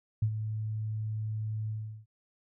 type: tone with ADSR envelope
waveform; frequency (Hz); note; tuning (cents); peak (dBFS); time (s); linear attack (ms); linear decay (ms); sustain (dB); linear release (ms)
sine; 108.5; A2; -24; -22; 0.22-2.06; 6; 74; -9; 370
effects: none